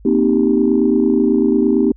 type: chord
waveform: sine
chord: C minor seventh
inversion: third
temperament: equal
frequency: 233.1 / 261.6 / 311.1 / 392 Hz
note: Bb3 / C4 / Eb4 / G4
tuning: 0 / 0 / 0 / 0 cents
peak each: -16 dBFS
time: 0.05-1.92 s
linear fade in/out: 5 ms
effects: tanh soft clip ceiling -2 dBFS + added 52 Hz sine -39 dBFS peak until 1.96 s

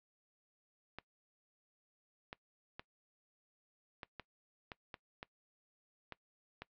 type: clicks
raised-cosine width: 0.3 ms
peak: -28 dBFS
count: 10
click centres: 0.986 / 2.329 / 2.795 / 4.032 / 4.197 / 4.718 / 4.942 / 5.229 / 6.123 / 6.62 s
effects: noise-tail reverb RT60 0.1 s tail -21 dB re dry + low-pass 4000 Hz 12 dB/octave

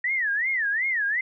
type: tone with vibrato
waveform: sine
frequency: 1864.7 Hz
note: A#6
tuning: in tune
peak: -22 dBFS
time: 0.04-1.21 s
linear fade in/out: 5 ms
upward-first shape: sine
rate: 2.7 Hz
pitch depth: 250 cents each way
effects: none

